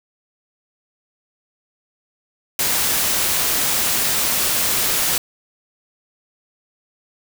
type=noise; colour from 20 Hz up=white; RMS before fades=-19 dBFS; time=2.59-5.18 s; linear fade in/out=2 ms; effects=none